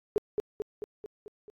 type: tone with echo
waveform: sine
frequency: 420.1 Hz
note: G#4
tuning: 20 cents sharp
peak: -21 dBFS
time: 0.16-0.18 s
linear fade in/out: 0 ms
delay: 220 ms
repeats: 6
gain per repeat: -4 dB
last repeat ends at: 1.5 s
effects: AAC 48 kbps